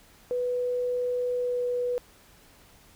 sine tone with pitch glide, 493.9 to 490.8 Hz, B4 to B4, 0 to -11 cents, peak -25 dBFS, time 0.31-1.98 s, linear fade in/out 0 ms, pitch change -11 cents, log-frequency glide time 1.31-1.65 s, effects pink hiss -56 dBFS RMS until 2.95 s

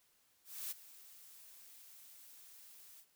blue noise with ADSR envelope, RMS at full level -41 dBFS, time 0.44-3.06 s, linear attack 270 ms, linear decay 19 ms, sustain -17 dB, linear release 68 ms, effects white hiss -73 dBFS RMS until 3.15 s

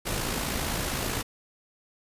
pink noise with amplitude modulation, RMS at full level -28 dBFS, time 0.05-1.23 s, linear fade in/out 20 ms, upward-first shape sine, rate 55.5 Hz, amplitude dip 40%, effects resampled to 32000 Hz

